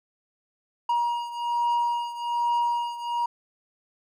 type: beating tone pair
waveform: triangle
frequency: 950 / 951.2 Hz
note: A#5 / A#5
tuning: +33 / +35 cents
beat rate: 1.2 Hz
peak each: -23 / -27 dBFS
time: 0.89-3.26 s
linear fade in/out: 5 ms
effects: none